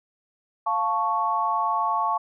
sine chord, F augmented, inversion none, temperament equal, 698.5 / 880 / 1108.7 Hz, F5 / A5 / C#6, 0 / 0 / 0 cents, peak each -29 / -25 / -24 dBFS, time 0.66-2.18 s, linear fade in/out 10 ms, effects none

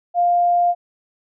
sine tone, 701 Hz, F5, 6 cents sharp, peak -13 dBFS, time 0.14-0.75 s, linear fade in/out 50 ms, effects none

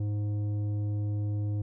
sine tone with tanh clipping, 103.83 Hz, G#2, in tune, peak -29 dBFS, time 0-1.62 s, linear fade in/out 5 ms, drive 9 dB, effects none

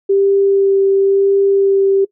sine tone with vibrato, 393.1 Hz, G4, 5 cents sharp, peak -9 dBFS, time 0.09-2.05 s, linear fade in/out 10 ms, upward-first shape sine, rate 0.96 Hz, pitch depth 10 cents each way, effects noise-tail reverb RT60 0.1 s tail -20 dB re dry

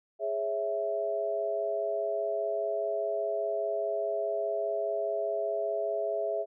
sine chord, C# minor, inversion second, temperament equal, 415.3 / 554.4 / 659.3 Hz, G#4 / C#5 / E5, 0 / 0 / 0 cents, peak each -34 / -36 / -30 dBFS, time 0.19-6.46 s, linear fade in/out 50 ms, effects none

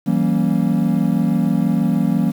triangle chord, E diminished seventh, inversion none, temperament equal with one note detuned, 164.81 / 190.97 / 233.1 / 277.2 Hz, E3 / G3 / Bb3 / Db4, 0 / -45 / 0 / 0 cents, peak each -18 / -17 / -17 / -21 dBFS, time 0.06-2.32 s, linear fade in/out 20 ms, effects 7-bit

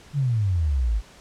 sine exponential sweep, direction down, 150.2 to 49 Hz, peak -19 dBFS, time 0.13-1.02 s, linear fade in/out 50 ms, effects pink hiss -49 dBFS RMS until 1.2 s + low-pass 8000 Hz 12 dB/octave

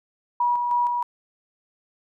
sine tone with tremolo, 966 Hz, B5, 39 cents flat, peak -18 dBFS, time 0.4-1.03 s, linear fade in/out 5 ms, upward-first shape square, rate 3.2 Hz, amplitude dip 35%, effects none

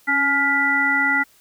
harmonic tone with a mistuned harmonic, 282.2 Hz, C#4, 31 cents sharp, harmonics 1 / 3 / 5 / 7, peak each -27 / -26 / -21 / -18 dBFS, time 0.07-1.24 s, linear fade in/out 20 ms, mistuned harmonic 1, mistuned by -48 cents, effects white hiss -55 dBFS RMS until 1.4 s

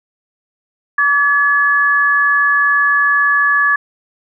sine tone pair together, 1148 / 1705.7 Hz, D6 / G#6, -40 / +46 cents, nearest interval perfect fifth, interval 686 cents, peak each -15 / -11 dBFS, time 0.98-3.76 s, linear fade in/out 5 ms, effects none

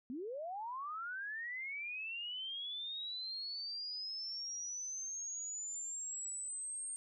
sine linear sweep, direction up, 231.7 to 8660 Hz, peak -40 dBFS, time 0.1-6.96 s, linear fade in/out 0 ms, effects none

